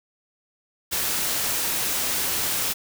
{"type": "noise", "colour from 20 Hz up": "white", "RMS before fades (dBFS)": -25, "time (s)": [0.91, 2.74], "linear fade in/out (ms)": 20, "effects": []}